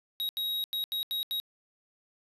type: tone bursts at uneven times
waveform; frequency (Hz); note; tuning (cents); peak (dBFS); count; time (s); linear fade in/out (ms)
square; 3805; A#7; +35; -30; 6; 0.2-0.29 / 0.37-0.64 / 0.73-0.84 / 0.92-1.03 / 1.11-1.23 / 1.31-1.4; 0
effects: resampled to 32000 Hz + 10-bit